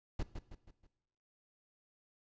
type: noise with echo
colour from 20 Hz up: brown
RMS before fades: -35 dBFS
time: 0.19-0.23 s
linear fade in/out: 5 ms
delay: 160 ms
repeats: 4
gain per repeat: -7 dB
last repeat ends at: 0.87 s
effects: noise-tail reverb RT60 0.9 s tail -17 dB re dry + resampled to 16000 Hz